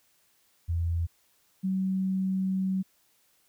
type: tone pair in turn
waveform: sine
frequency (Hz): 84.4 / 189.47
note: E2 / F#3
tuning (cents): +41 / +41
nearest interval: octave + major second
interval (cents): 1400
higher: second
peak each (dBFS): -25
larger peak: neither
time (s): 0.68-1.07 / 1.63-2.83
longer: second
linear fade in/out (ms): 20
effects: white hiss -67 dBFS RMS until 3.48 s